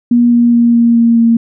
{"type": "tone with pitch steps", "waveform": "sine", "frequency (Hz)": [239.5, 237.7, 235.9, 234.2, 232.4, 230.7], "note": ["A#3", "A#3", "A#3", "A#3", "A#3", "A#3"], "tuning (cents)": [47, 34, 21, 8, -5, -18], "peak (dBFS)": -5, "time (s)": [0.11, 1.37], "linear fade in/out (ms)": 5, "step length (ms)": 210, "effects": []}